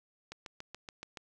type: click train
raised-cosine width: 0.2 ms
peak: -26 dBFS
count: 7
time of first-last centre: 0.32-1.172 s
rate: 7.04 Hz
effects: none